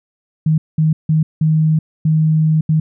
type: tone bursts at uneven times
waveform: sine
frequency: 156.9 Hz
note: D#3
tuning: 15 cents sharp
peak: -10 dBFS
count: 6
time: 0.46-0.58 / 0.78-0.93 / 1.09-1.23 / 1.41-1.79 / 2.05-2.61 / 2.69-2.8 s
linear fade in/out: 5 ms
effects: none